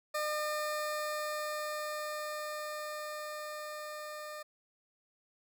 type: tone with level ramp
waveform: 20% pulse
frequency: 605 Hz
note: D#5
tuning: 49 cents flat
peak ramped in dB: -27 to -37 dBFS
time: 0.14-4.43 s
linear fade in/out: 10 ms
effects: none